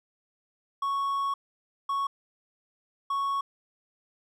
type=tone bursts at uneven times; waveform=triangle; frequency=1108.7 Hz; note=C#6; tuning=in tune; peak=-24 dBFS; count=3; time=0.82-1.34 / 1.89-2.07 / 3.1-3.41 s; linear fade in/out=5 ms; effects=none